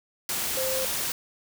sine tone in noise, 523.3 Hz, C5, in tune, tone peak -28 dBFS, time 0.57-0.85 s, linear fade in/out 2 ms, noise white, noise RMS -29 dBFS, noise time 0.29-1.12 s, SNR -2 dB, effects none

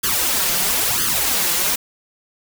white noise with flanger, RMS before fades -19 dBFS, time 0.03-1.76 s, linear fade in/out 10 ms, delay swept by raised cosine 0.62 to 5.82 ms, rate 1 Hz, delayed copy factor +0.95, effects none

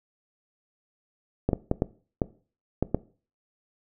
clicks, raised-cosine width 2 ms, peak -9 dBFS, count 7, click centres 1.49 / 1.532 / 1.714 / 1.821 / 2.218 / 2.826 / 2.946 s, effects noise-tail reverb RT60 0.4 s tail -19 dB re dry

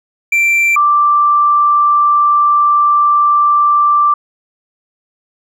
triangle / sine tone pair in turn, 2351 / 1175.5 Hz, D7 / D6, +1 / +1 cents, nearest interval octave, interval 1200 cents, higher first, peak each -7 dBFS, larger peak neither, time 0.32-0.76 / 0.76-4.14 s, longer second, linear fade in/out 5 ms, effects none

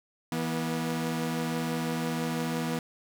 sawtooth tone pair together, 163.4 / 242.1 Hz, E3 / B3, -15 / -34 cents, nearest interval perfect fifth, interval 681 cents, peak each -28 / -27 dBFS, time 0.32-2.79 s, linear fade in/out 2 ms, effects none

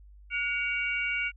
sine tone cluster, 1448 / 2260 / 2772 Hz, F#6 / C#7 / F7, -38 / +33 / -14 cents, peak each -34 / -29 / -34 dBFS, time 0.3-1.32 s, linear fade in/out 50 ms, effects added 50 Hz sine -49 dBFS peak until 1.36 s

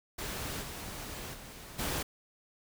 pink noise with level steps, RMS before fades -38 / -42 / -48 / -34 dBFS, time 0.18-2.03 s, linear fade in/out 10 ms, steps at 0.61 / 1.33 / 1.78 s, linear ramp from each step 20 ms, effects none

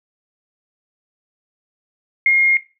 sine tone, 2137 Hz, C7, 36 cents sharp, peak -10 dBFS, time 2.26-2.57 s, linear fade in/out 2 ms, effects noise-tail reverb RT60 0.3 s tail -17 dB re dry

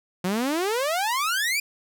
sawtooth exponential sweep, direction up, 174.61 to 2446 Hz, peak -19 dBFS, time 0.24-1.6 s, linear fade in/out 5 ms, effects none

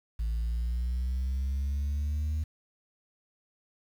sine exponential sweep, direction up, 55 to 77.9 Hz, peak -25 dBFS, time 0.19-2.44 s, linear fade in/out 10 ms, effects tanh soft clip ceiling -26 dBFS + 9-bit

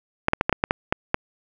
clicks, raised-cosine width 0.5 ms, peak -3 dBFS, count 9, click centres 0.284 / 0.334 / 0.411 / 0.495 / 0.527 / 0.639 / 0.709 / 0.925 / 1.144 s, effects none

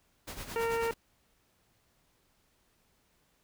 pink noise with tremolo, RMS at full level -40 dBFS, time 0.27-0.94 s, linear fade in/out 10 ms, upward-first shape sine, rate 9.1 Hz, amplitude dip 65%
harmonic tone, 460 Hz, A#4, 23 cents flat, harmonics 1 / 2 / 3 / 4 / 5 / 6, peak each -30 / -36 / -40 / -42 / -44 / -46 dBFS, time 0.56-0.91 s, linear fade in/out 0 ms
effects pink hiss -71 dBFS RMS until 3.43 s

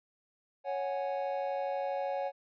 triangle chord, C# suspended fourth, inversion none, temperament just, 554.4 / 739.2 / 831.5 Hz, C#5 / F#5 / G#5, 0 / -2 / +2 cents, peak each -32 / -35 / -37 dBFS, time 0.64-2.32 s, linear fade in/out 50 ms, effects resampled to 11025 Hz

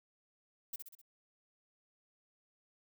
violet noise with echo, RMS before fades -41 dBFS, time 0.73-0.76 s, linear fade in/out 5 ms, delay 64 ms, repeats 4, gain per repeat -5 dB, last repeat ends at 1.016 s, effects none

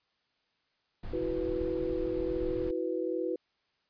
brown noise, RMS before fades -40 dBFS, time 1.03-2.71 s, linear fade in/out 5 ms
sine chord, E suspended second, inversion none, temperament just, 329.6 / 370.8 / 494.4 Hz, E4 / F#4 / B4, 0 / +4 / +2 cents, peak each -34 dBFS, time 1.13-3.36 s, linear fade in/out 5 ms
effects white hiss -75 dBFS RMS until 3.89 s + resampled to 11025 Hz

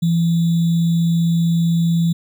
sine tone with sample-and-hold, 167.8 Hz, E3, 31 cents sharp, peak -13 dBFS, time 0.02-2.13 s, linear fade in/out 10 ms, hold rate 3675 Hz, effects none

